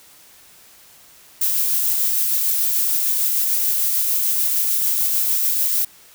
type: noise with tremolo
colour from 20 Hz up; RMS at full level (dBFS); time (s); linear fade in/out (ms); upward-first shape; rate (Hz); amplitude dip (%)
violet; -18; 1.41-5.85; 5; triangle; 6.7; 25
effects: white hiss -48 dBFS RMS until 6.14 s